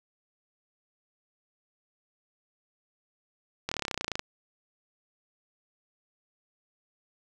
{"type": "slowing click train", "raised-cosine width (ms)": 0.2, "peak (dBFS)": -13, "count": 17, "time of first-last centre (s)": [3.69, 4.194], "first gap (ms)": 25, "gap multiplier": 1.03, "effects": []}